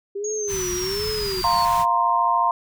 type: tone with vibrato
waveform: sine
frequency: 392 Hz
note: G4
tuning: in tune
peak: -25 dBFS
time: 0.15-1.42 s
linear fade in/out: 10 ms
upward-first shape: sine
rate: 1.3 Hz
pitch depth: 160 cents each way
type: exponential sweep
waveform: sine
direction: down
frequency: 6650 to 4400 Hz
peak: -27 dBFS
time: 0.24-1.65 s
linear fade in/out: 5 ms
type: band-stop noise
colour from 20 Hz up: pink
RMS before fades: -32 dBFS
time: 0.47-1.86 s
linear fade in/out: 50 ms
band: 210 to 900 Hz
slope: 96 dB/octave
type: chord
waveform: sine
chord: F suspended fourth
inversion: none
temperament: equal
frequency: 698.5 / 932.3 / 1046.5 Hz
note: F5 / Bb5 / C6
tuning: 0 / 0 / 0 cents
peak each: -24 / -20 / -20 dBFS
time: 1.44-2.51 s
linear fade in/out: 2 ms
effects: none